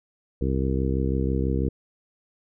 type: harmonic tone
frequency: 66.1 Hz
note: C2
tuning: 18 cents sharp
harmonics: 1 / 2 / 3 / 4 / 5 / 6 / 7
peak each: -25 / -28 / -30 / -31 / -32 / -33 / -33 dBFS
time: 0.41-1.69 s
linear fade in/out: 5 ms
effects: none